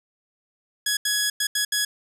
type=tone bursts at uneven times; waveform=10% pulse; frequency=1676 Hz; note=G#6; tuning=15 cents sharp; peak=-12 dBFS; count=5; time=0.86-0.97 / 1.05-1.3 / 1.4-1.47 / 1.55-1.65 / 1.72-1.85 s; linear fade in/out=5 ms; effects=none